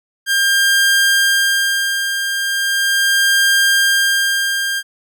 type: tone with tremolo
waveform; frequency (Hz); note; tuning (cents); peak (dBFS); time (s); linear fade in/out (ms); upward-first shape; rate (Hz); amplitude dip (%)
sawtooth; 1600; G6; +35; -7; 0.26-4.83; 50; sine; 0.38; 55
effects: none